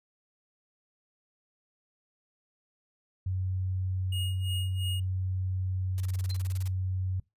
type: tone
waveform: sine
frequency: 93.2 Hz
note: F#2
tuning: 13 cents sharp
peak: -28 dBFS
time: 3.26-7.2 s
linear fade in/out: 5 ms
type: tone with tremolo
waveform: square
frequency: 2868 Hz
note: F7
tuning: 45 cents sharp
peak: -34 dBFS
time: 4.12-5 s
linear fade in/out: 5 ms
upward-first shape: sine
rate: 2.9 Hz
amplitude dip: 90%
type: noise bursts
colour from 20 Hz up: white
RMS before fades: -45 dBFS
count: 14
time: 5.98-6.678 s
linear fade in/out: 0 ms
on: 22 ms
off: 30 ms
type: tone with exponential decay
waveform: sine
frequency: 4108 Hz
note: C8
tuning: 33 cents flat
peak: -35 dBFS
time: 6.3-6.42 s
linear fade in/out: 2 ms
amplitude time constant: 24 ms
effects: noise-tail reverb RT60 0.2 s tail -22 dB re dry + resampled to 32000 Hz